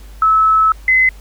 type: tone pair in turn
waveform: sine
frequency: 1300 / 2040 Hz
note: E6 / C7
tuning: -24 / -44 cents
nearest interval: minor sixth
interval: 780 cents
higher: second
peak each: -8 dBFS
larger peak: neither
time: 0.22-0.72 / 0.88-1.09 s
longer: first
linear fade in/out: 2 ms
effects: added 50 Hz sine -33 dBFS peak until 1.2 s + pink hiss -46 dBFS RMS until 1.2 s